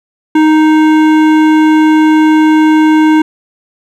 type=tone with hard clipping; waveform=sine; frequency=311.1 Hz; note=D#4; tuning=in tune; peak=-6 dBFS; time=0.35-3.22 s; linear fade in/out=5 ms; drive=14 dB; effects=none